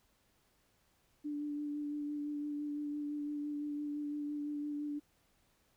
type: tone with vibrato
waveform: sine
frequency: 293.7 Hz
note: D4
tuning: in tune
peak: -36 dBFS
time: 1.24-5 s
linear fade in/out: 20 ms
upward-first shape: sine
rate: 5.9 Hz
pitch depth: 16 cents each way
effects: pink hiss -73 dBFS RMS until 5.76 s